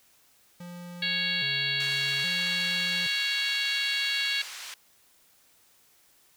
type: tone with vibrato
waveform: square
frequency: 155.4 Hz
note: D#3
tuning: 2 cents flat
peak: -40 dBFS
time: 0.6-3.07 s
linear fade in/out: 5 ms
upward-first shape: square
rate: 0.61 Hz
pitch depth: 210 cents each way
type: harmonic tone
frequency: 554.4 Hz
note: C#5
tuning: in tune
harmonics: 3 / 4 / 5 / 6 / 7 / 8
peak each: -33 / -33 / -33 / -33 / -33 / -33 dBFS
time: 1.02-4.42 s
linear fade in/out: 5 ms
type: band-pass noise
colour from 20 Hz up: white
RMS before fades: -41 dBFS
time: 1.8-4.74 s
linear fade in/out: 2 ms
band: 1200 to 5500 Hz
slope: 12 dB/octave
effects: white hiss -62 dBFS RMS until 6.36 s